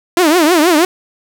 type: tone with vibrato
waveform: sawtooth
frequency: 329.6 Hz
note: E4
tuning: in tune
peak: -4 dBFS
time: 0.17-0.85 s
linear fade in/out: 2 ms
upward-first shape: triangle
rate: 6.3 Hz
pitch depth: 230 cents each way
effects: none